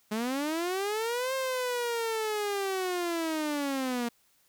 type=linear two-way sweep; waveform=sawtooth; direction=up then down; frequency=207.7 to 533 to 233.4 Hz; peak=-25 dBFS; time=0.11-4.09 s; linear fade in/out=10 ms; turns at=1.34 s; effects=white hiss -67 dBFS RMS until 4.48 s